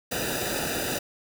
pink noise with comb filter, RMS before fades -29 dBFS, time 0.11-0.99 s, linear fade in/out 10 ms, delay 0.92 ms, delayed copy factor -0.9, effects none

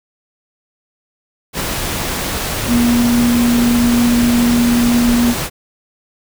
sine tone in noise, 238.9 Hz, A#3, 43 cents sharp, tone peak -10 dBFS, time 2.67-5.35 s, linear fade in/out 50 ms, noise pink, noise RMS -20 dBFS, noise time 1.53-5.5 s, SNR +7 dB, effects none

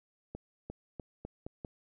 accelerating click train, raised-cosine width 2 ms, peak -27 dBFS, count 6, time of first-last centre 0.35-1.648 s, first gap 350 ms, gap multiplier 0.85, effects none

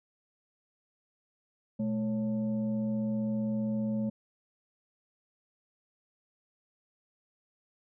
sine tone with frequency modulation, 215.6 Hz, A3, 35 cents flat, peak -28 dBFS, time 1.79-4.1 s, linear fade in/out 10 ms, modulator 336 Hz, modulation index 0.53, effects none

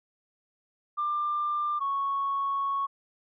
sine tone pair in turn, 1191 / 1106.6 Hz, D6 / C#6, +24 / -3 cents, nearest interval minor second, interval 127 cents, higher first, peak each -25 dBFS, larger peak neither, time 0.97-1.8 / 1.8-2.87 s, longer second, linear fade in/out 20 ms, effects tanh soft clip ceiling -21 dBFS

